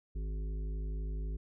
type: harmonic tone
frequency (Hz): 51.91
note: G#1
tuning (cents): 0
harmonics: 1 / 3 / 5 / 7 / 8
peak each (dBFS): -34 / -47 / -54 / -55 / -56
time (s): 0.15-1.37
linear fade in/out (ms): 10
effects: none